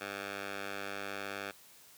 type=tone with band-pass filter; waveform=10% pulse; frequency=99.5 Hz; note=G2; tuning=26 cents sharp; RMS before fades=-41 dBFS; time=0-1.52 s; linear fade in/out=20 ms; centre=1900 Hz; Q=0.79; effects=white hiss -58 dBFS RMS until 1.97 s + high-pass 60 Hz 12 dB/octave